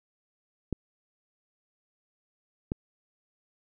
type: clicks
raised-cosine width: 3 ms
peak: -16 dBFS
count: 2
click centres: 0.727 / 2.719 s
effects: none